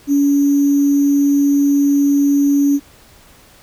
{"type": "tone with sample-and-hold", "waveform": "sine", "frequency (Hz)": 283.6, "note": "C#4", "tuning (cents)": 40, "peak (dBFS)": -10, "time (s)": [0.07, 2.8], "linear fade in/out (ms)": 50, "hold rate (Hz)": 6300, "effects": ["pink hiss -46 dBFS RMS until 3.62 s"]}